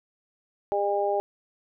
harmonic tone, 202 Hz, G#3, 48 cents flat, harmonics 2 / 3 / 4, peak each -27 / -27 / -27 dBFS, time 0.72-1.2 s, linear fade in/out 0 ms, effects none

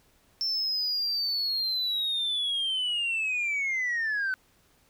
sine linear sweep, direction down, 5390 to 1502 Hz, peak -24 dBFS, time 0.41-4.34 s, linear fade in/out 0 ms, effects tanh soft clip ceiling -24 dBFS + pink hiss -64 dBFS RMS until 4.89 s

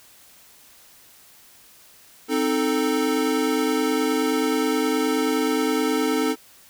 square chord, A diminished, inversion first, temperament equal, 261.6 / 311.1 / 440 Hz, C4 / Eb4 / A4, 0 / 0 / 0 cents, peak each -25 dBFS, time 2.28-6.36 s, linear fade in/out 50 ms, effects white hiss -51 dBFS RMS until 6.69 s

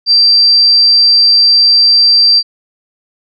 sine tone, 4699 Hz, D8, in tune, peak -4 dBFS, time 0.06-2.43 s, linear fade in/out 50 ms, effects none

